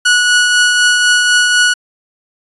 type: tone with tremolo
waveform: sawtooth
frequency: 1466 Hz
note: F#6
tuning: 16 cents flat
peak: -3 dBFS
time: 0.05-1.74 s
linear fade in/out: 10 ms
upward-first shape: triangle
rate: 4 Hz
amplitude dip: 35%
effects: resampled to 24000 Hz